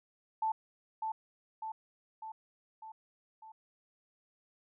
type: tone with echo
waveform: sine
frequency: 880 Hz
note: A5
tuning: in tune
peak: -29 dBFS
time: 0.42-0.52 s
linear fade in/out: 5 ms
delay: 600 ms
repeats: 5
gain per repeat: -4 dB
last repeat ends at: 3.52 s
effects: none